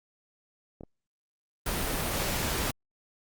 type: clicks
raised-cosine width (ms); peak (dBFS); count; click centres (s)
2; -29; 2; 0.809 / 0.835
type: noise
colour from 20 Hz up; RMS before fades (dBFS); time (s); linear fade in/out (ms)
pink; -30; 1.66-2.71; 5
effects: Opus 32 kbps